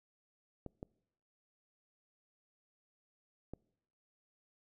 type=clicks; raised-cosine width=2 ms; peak=-30 dBFS; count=3; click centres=0.663 / 0.829 / 3.536 s; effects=noise-tail reverb RT60 0.8 s tail -25 dB re dry